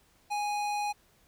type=tone with hard clipping; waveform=sine; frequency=828 Hz; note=G#5; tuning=5 cents flat; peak=-31 dBFS; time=0.3-0.93 s; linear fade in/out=20 ms; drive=17 dB; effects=pink hiss -65 dBFS RMS until 1.27 s